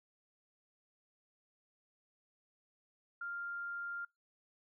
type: tone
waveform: sine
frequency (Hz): 1397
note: F6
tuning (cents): 0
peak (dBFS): -39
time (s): 3.21-4.05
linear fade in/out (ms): 5
effects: noise-tail reverb RT60 0.2 s tail -26 dB re dry